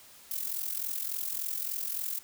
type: noise with amplitude modulation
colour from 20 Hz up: violet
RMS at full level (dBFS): -31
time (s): 0.31-2.19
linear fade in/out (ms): 0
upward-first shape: sine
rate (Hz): 43.5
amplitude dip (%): 75
effects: white hiss -54 dBFS RMS until 2.23 s